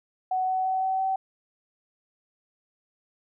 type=tone with pitch steps; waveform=sine; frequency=746 / 750.8 / 755.5 / 760.4 / 765.2 Hz; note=F#5 / F#5 / F#5 / F#5 / G5; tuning=+14 / +25 / +36 / +47 / -42 cents; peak=-23 dBFS; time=0.31-1.16 s; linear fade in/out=5 ms; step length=170 ms; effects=none